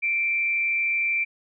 sine tone with frequency modulation, 2349 Hz, D7, in tune, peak -21 dBFS, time 0.02-1.25 s, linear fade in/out 20 ms, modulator 171 Hz, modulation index 0.28, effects none

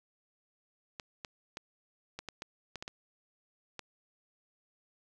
clicks, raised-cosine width 0.2 ms, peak -23 dBFS, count 10, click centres 0.998 / 1.248 / 1.571 / 2.19 / 2.287 / 2.421 / 2.757 / 2.825 / 2.879 / 3.793 s, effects none

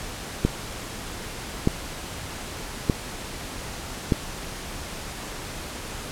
click train, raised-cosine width 3 ms, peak -5 dBFS, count 4, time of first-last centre 0.45-4.122 s, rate 0.817 Hz, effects pink hiss -35 dBFS RMS until 6.11 s + low-pass 11000 Hz 12 dB/octave

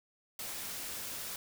white noise, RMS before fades -41 dBFS, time 0.39-1.36 s, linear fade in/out 2 ms, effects none

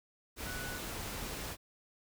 sine tone in noise, 1480 Hz, F#6, in tune, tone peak -43 dBFS, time 0.44-0.81 s, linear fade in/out 50 ms, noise pink, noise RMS -41 dBFS, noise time 0.36-1.57 s, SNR -5 dB, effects none

